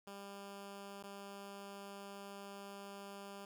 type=tone with dropouts; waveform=10% pulse; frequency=199.2 Hz; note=G3; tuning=28 cents sharp; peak=-40 dBFS; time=0.07-3.45 s; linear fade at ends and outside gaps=2 ms; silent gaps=1.026-1.038 s; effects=none